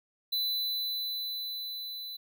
square tone with level ramp, 4000 Hz, B7, 21 cents sharp, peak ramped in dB -28 to -39 dBFS, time 0.32-2.17 s, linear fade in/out 10 ms, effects none

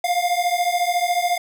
square beating tone pair, 698.5 / 712.5 Hz, F5 / F5, 0 / +34 cents, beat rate 14 Hz, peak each -22 dBFS, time 0.04-1.38 s, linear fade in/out 5 ms, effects none

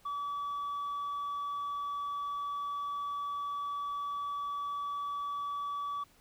sine tone, 1146 Hz, D6, 43 cents flat, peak -31 dBFS, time 0.05-6.04 s, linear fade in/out 10 ms, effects tanh soft clip ceiling -33 dBFS + pink hiss -64 dBFS RMS until 6.2 s

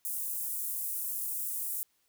pink high-pass noise, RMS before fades -35 dBFS, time 0.05-1.83 s, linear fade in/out 0 ms, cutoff 10000 Hz, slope 24 dB/octave, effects white hiss -73 dBFS RMS until 2.08 s

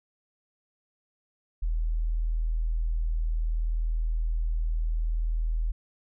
sine tone, 40.33 Hz, E1, 37 cents flat, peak -24 dBFS, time 1.62-5.72 s, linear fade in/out 10 ms, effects none

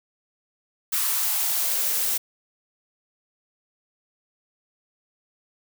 blue noise with high-pass filter sweep, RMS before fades -24 dBFS, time 0.92-2.18 s, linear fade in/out 10 ms, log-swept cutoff 1200 to 370 Hz, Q 2.6, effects none

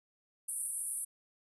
white band-pass noise, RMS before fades -38 dBFS, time 0.48-1.05 s, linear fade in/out 10 ms, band 8800 to 11000 Hz, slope 96 dB/octave, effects none

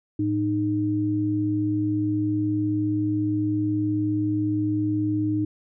sine tone pair together, 108.81 / 307.2 Hz, A2 / D#4, -19 / -22 cents, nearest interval octave + tritone, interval 1797 cents, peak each -27 / -22 dBFS, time 0.19-5.45 s, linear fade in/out 5 ms, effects none

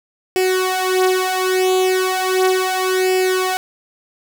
sawtooth tone with flanger, 372.5 Hz, F#4, 12 cents sharp, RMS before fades -17 dBFS, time 0.36-3.57 s, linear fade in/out 0 ms, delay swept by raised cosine 0.39 to 5.09 ms, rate 0.36 Hz, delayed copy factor +0.8, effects none

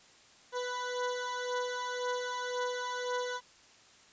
20% pulse beating tone pair, 493.9 / 495.8 Hz, B4 / B4, 0 / +7 cents, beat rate 1.9 Hz, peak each -33 / -30 dBFS, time 0.52-3.41 s, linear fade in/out 50 ms, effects white hiss -59 dBFS RMS until 4.12 s + resampled to 16000 Hz

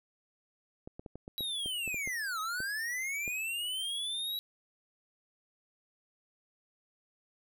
clicks, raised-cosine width 2 ms, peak -30 dBFS, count 12, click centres 0.875 / 0.995 / 1.062 / 1.156 / 1.279 / 1.407 / 1.66 / 1.877 / 1.944 / 2.075 / 2.604 / 3.278 s
square linear two-way sweep, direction down then up, 3911 to 1247 to 3911 Hz, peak -34 dBFS, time 1.38-4.39 s, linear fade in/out 0 ms, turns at 2.4 s
effects none

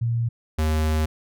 sine / square tone pair in turn, 116.8 / 77.95 Hz, A#2 / D#2, +4 / +4 cents, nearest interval perfect fifth, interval 700 cents, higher first, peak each -20 dBFS, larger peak neither, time 0.01-0.29 / 0.58-1.06 s, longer second, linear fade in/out 10 ms, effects none

